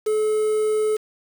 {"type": "tone with quantisation", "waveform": "triangle", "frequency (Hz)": 430, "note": "A4", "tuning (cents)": -40, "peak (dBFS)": -16, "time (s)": [0.06, 0.97], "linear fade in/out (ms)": 10, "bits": 6, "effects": []}